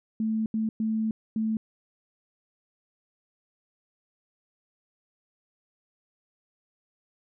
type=tone bursts at uneven times; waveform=sine; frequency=220 Hz; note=A3; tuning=in tune; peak=-24 dBFS; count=4; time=0.2-0.46 / 0.54-0.69 / 0.8-1.11 / 1.36-1.57 s; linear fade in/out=2 ms; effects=none